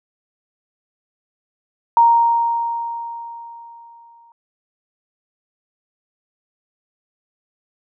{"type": "tone with exponential decay", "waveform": "sine", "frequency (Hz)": 932.3, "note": "A#5", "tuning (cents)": 0, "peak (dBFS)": -7, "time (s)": [1.97, 4.32], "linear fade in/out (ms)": 1, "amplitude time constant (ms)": 510, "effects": []}